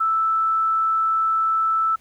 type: tone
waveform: sine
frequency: 1318.5 Hz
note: E6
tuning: in tune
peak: -17 dBFS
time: 0-1.96 s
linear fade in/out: 10 ms
effects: pink hiss -57 dBFS RMS until 2 s